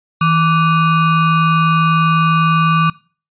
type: ring-modulated tone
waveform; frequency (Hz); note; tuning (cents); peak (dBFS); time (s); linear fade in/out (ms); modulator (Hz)
square; 663; E5; +10; -8; 0.21-2.9; 5; 501
effects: noise-tail reverb RT60 0.4 s tail -23 dB re dry + resampled to 8000 Hz